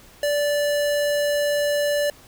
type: tone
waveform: square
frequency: 583 Hz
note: D5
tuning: 13 cents flat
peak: -20 dBFS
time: 0.23-2.1 s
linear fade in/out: 2 ms
effects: pink hiss -49 dBFS RMS until 2.27 s